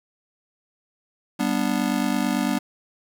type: chord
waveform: square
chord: G major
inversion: none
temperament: just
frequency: 196 / 245 / 294 Hz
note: G3 / B3 / D4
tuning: 0 / -14 / +2 cents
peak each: -27 / -25 / -27 dBFS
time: 1.39-2.59 s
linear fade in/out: 10 ms
effects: 8-bit